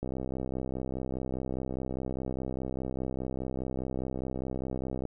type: click train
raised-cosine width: 2 ms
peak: -21 dBFS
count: 327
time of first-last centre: 0.03-5.053 s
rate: 64.9 Hz
effects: none